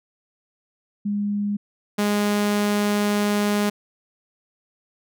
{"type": "tone pair in turn", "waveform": ["sine", "sawtooth"], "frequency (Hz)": [204.7, 206.5], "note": ["G#3", "G#3"], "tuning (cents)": [-25, -10], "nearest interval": "unison", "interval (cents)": 15, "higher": "second", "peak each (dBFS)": [-21, -15], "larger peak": "second", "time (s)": [[1.05, 1.57], [1.98, 3.7]], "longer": "second", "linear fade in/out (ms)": 10, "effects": []}